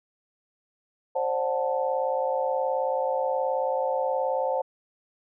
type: chord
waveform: sine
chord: D dominant seventh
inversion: third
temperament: just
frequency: 528.6 / 587.3 / 734.2 / 881 Hz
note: C5 / D5 / F#5 / A5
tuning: +18 / 0 / -14 / +2 cents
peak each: -26 / -32 / -31 / -30 dBFS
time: 1.15-4.62 s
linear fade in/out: 10 ms
effects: none